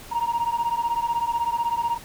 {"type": "beating tone pair", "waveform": "sine", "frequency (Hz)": [930, 946], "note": ["A#5", "A#5"], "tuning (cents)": [-4, 25], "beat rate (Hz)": 16, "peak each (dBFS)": -23, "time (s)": [0.11, 1.98], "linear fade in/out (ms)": 20, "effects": ["tanh soft clip ceiling -18 dBFS", "pink hiss -43 dBFS RMS until 2.04 s"]}